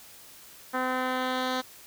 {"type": "tone with low-pass filter sweep", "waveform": "10% pulse", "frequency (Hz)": 256.2, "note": "C4", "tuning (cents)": -36, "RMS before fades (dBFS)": -29, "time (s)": [0.73, 1.62], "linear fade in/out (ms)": 20, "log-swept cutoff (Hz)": [1700, 4700], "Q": 1.5, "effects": ["white hiss -50 dBFS RMS until 1.86 s"]}